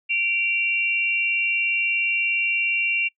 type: tone pair together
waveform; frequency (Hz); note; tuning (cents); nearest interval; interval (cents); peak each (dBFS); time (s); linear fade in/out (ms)
sine; 2340 / 2757; D7 / F7; -7 / -23; minor third; 284; -24 / -21; 0.09-3.09; 20
effects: noise-tail reverb RT60 0.1 s tail -25 dB re dry